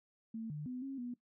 sine tone with pitch steps, 224.7 / 149.6 / 251.5 / 270.9 / 243.9 Hz, A3 / D3 / B3 / C#4 / B3, +37 / +32 / +32 / -40 / -21 cents, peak -39 dBFS, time 0.34-1.14 s, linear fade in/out 5 ms, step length 160 ms, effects noise-tail reverb RT60 0.1 s tail -17 dB re dry

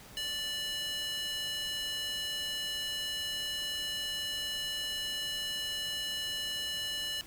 square tone with high-pass filter, 587.3 Hz, D5, in tune, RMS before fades -36 dBFS, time 0.17-7.21 s, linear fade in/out 0 ms, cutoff 2800 Hz, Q 2.6, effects pink hiss -52 dBFS RMS until 7.26 s

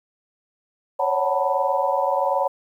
sine tone cluster, 545 / 566 / 745 / 893 / 981 Hz, C#5 / C#5 / F#5 / A5 / B5, -29 / +36 / +12 / +25 / -12 cents, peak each -25 dBFS, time 0.99-2.48 s, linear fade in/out 10 ms, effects 9-bit

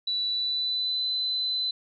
sine tone with pitch glide, 3951 to 4025 Hz, B7 to B7, 0 to +32 cents, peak -25 dBFS, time 0.07-1.71 s, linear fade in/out 5 ms, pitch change +32 cents, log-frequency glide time 0.27-1.09 s, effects none

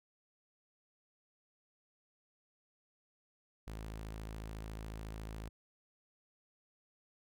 sawtooth tone, 54 Hz, A1, 32 cents flat, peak -39 dBFS, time 3.67-5.49 s, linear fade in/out 5 ms, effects none

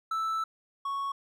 triangle tone pair in turn, 1318.5 / 1108.7 Hz, E6 / C#6, 0 / 0 cents, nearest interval minor third, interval 300 cents, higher first, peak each -26 / -28 dBFS, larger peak first, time 0.11-0.44 / 0.85-1.12 s, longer first, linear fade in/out 5 ms, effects none

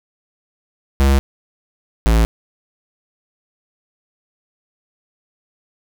square tone pair in turn, 68.3 / 55.58 Hz, C#2 / A1, -25 / +18 cents, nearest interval major third, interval 357 cents, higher first, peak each -11 dBFS, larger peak neither, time 1-1.19 / 2.06-2.25 s, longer neither, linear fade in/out 0 ms, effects none

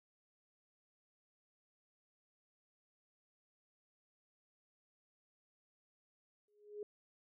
sine tone with exponential growth, 416.4 Hz, G#4, 5 cents sharp, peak -39 dBFS, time 6.48-6.83 s, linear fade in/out 2 ms, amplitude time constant 76 ms, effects none

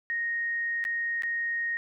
sine tone with dropouts, 1864.7 Hz, A#6, in tune, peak -27 dBFS, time 0.1-1.77 s, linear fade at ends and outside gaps 0 ms, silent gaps 0.841-0.851 / 1.222-1.234 s, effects none

